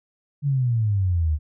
sine exponential sweep, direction down, 146.83 to 73.42 Hz, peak -18 dBFS, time 0.42-1.39 s, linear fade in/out 50 ms, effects none

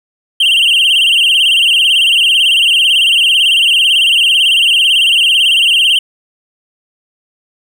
triangle tone with vibrato, 2960 Hz, F#7, in tune, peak -5 dBFS, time 0.4-5.99 s, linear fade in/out 5 ms, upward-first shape sine, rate 18 Hz, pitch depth 140 cents each way, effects none

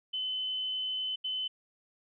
sine tone bursts at uneven times, 3036 Hz, F#7, 44 cents sharp, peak -31 dBFS, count 2, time 0.13-1.16 / 1.24-1.48 s, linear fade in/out 10 ms, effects none

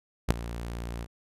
sawtooth tone with ADSR envelope, 58.27 Hz, A#1, in tune, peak -13 dBFS, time 0.28-1.07 s, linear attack 26 ms, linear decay 4 ms, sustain -17 dB, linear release 43 ms, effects resampled to 32000 Hz

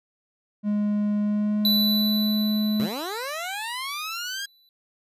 triangle tone with pitch glide, 207.8 to 213.3 Hz, G#3 to G#3, +1 to +46 cents, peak -19 dBFS, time 0.63-2.89 s, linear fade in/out 50 ms, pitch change +45 cents, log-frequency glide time 1.21-2.07 s
square tone with exponential decay, 3976 Hz, B7, 11 cents sharp, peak -19 dBFS, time 1.65-4.69 s, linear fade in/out 1 ms, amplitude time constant 660 ms
15% pulse linear sweep, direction up, 106 to 1643 Hz, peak -23 dBFS, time 2.79-4.46 s, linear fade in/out 10 ms
effects resampled to 32000 Hz

